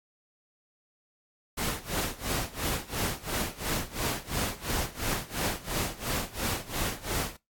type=noise with tremolo; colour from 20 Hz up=pink; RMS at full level=-29 dBFS; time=1.57-7.37 s; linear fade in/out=10 ms; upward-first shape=sine; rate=2.9 Hz; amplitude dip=90%; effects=noise-tail reverb RT60 0.2 s tail -21 dB re dry + AAC 64 kbps